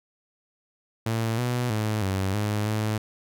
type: tone with pitch steps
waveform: sawtooth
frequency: 113.1 / 122.8 / 107.8 / 96 / 105 / 107.9 Hz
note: A2 / B2 / A2 / G2 / G#2 / A2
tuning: +48 / -9 / -35 / -36 / +19 / -33 cents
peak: -20 dBFS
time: 1.06-2.98 s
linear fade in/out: 5 ms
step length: 320 ms
effects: none